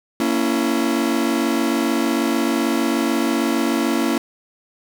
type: chord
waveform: 40% pulse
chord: A# diminished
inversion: none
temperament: just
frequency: 233.1 / 279.7 / 335.6 Hz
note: A#3 / C#4 / E4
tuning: 0 / +16 / +31 cents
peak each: -21 / -21 / -21 dBFS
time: 0.2-4.18 s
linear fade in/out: 2 ms
effects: none